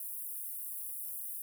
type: high-pass noise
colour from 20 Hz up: pink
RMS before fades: -41 dBFS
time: 0-1.42 s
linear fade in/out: 2 ms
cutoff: 10000 Hz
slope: 48 dB/octave
effects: none